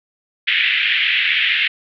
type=band-pass noise; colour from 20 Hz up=pink; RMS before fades=-17 dBFS; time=0.47-1.68 s; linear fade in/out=10 ms; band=1800 to 3300 Hz; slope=48 dB/octave; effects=none